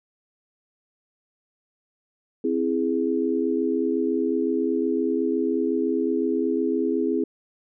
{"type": "chord", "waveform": "sine", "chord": "C augmented", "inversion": "none", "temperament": "equal", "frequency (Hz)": [261.6, 329.6, 415.3], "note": ["C4", "E4", "G#4"], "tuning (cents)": [0, 0, 0], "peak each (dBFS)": -25, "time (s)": [2.44, 7.24], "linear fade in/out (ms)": 5, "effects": []}